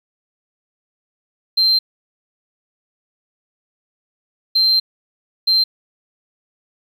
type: tone bursts at uneven times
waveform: sine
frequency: 4139 Hz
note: C8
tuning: 20 cents flat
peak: -10 dBFS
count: 3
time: 1.57-1.79 / 4.55-4.8 / 5.47-5.64 s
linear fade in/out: 10 ms
effects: tanh soft clip ceiling -8 dBFS + 8-bit